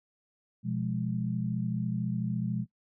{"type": "chord", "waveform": "sine", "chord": "F diminished", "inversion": "second", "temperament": "equal with one note detuned", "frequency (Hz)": [123.47, 173.71, 207.7], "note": ["Cb3", "F3", "Ab3"], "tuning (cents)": [0, -9, 0], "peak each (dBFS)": -33, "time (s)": [0.63, 2.66], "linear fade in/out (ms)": 50, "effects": ["noise-tail reverb RT60 0.1 s tail -18 dB re dry"]}